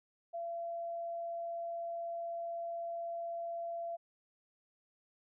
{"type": "tone", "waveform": "sine", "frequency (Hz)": 679, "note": "F5", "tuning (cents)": -49, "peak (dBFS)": -37, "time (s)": [0.33, 3.97], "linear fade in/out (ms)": 20, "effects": []}